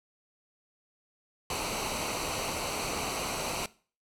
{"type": "noise with comb filter", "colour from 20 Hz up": "pink", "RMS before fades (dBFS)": -33, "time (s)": [1.5, 3.66], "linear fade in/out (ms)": 2, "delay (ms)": 0.58, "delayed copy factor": -0.65, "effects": ["noise-tail reverb RT60 0.4 s tail -20 dB re dry", "low-pass 11000 Hz 12 dB/octave"]}